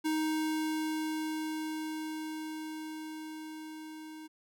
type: tone with level ramp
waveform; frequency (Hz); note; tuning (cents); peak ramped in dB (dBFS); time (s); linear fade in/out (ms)
square; 312.5; D#4; +8; -29 to -45; 0.04-4.28; 20
effects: none